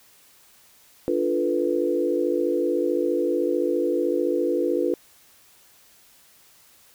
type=chord; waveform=sine; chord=B half-diminished seventh; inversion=first; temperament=equal; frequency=293.7 / 349.2 / 440 / 493.9 Hz; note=D4 / F4 / A4 / B4; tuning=0 / 0 / 0 / 0 cents; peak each=-27 / -24 / -28 / -25 dBFS; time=1.08-4.94 s; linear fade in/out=0 ms; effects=white hiss -55 dBFS RMS until 6.94 s